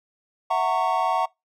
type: chord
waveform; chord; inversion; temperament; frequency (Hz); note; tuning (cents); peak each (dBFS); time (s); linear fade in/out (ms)
triangle; F# dominant seventh; third; equal with one note detuned; 659.3 / 740 / 916.3 / 1108.7; E5 / F#5 / A#5 / C#6; 0 / 0 / -30 / 0; -26 / -22 / -23 / -24; 0.5-1.26; 10
effects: noise-tail reverb RT60 0.2 s tail -24 dB re dry

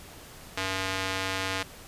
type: tone with band-pass filter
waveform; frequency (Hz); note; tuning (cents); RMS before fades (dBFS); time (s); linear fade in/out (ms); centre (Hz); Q
square; 95.1; F#2; +48; -31; 0.57-1.63; 5; 2800; 0.68
effects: pink hiss -47 dBFS RMS until 1.87 s + resampled to 32000 Hz

